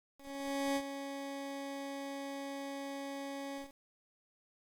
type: tone with ADSR envelope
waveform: 20% pulse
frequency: 277.2 Hz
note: C#4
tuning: in tune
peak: -26 dBFS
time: 0.17-3.73 s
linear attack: 590 ms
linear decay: 57 ms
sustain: -10 dB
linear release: 160 ms
effects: low-pass 12000 Hz 12 dB/octave + 9-bit